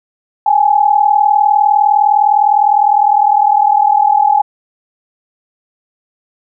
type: tone pair together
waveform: sine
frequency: 810.2 / 850 Hz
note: G#5 / G#5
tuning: -43 / +40 cents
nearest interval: minor second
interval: 83 cents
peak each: -10 dBFS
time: 0.46-4.42 s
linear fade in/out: 5 ms
effects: none